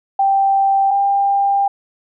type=tone pair in turn; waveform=sine; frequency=784 / 796.3 Hz; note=G5 / G5; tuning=0 / +27 cents; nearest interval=unison; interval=27 cents; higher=second; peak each=-11 / -12 dBFS; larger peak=first; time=0.19-0.91 / 0.91-1.68 s; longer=second; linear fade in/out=5 ms; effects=none